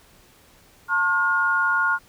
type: tone cluster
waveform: sine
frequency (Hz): 898 / 1080 / 1426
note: A5 / C#6 / F6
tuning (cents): +35 / -45 / +36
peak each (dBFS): -28 / -25 / -19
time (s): 0.88-1.99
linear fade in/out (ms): 50
effects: pink hiss -54 dBFS RMS until 2.08 s